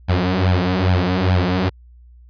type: tone with flanger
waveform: sawtooth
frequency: 91.6 Hz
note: F#2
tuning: 17 cents flat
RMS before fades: -17 dBFS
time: 0.08-1.7 s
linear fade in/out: 20 ms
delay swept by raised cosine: 1.2 to 7 ms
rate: 2.4 Hz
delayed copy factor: +0.9
effects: added 60 Hz sine -42 dBFS peak until 2.29 s + resampled to 11025 Hz